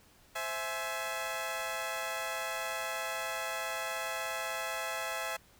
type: chord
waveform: 15% pulse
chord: C augmented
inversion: none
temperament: equal with one note detuned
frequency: 523.3 / 659.3 / 843.2 Hz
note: C5 / E5 / G#5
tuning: 0 / 0 / +26 cents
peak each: -35 / -31 / -33 dBFS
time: 0.35-5.37 s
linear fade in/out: 10 ms
effects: pink hiss -62 dBFS RMS until 5.59 s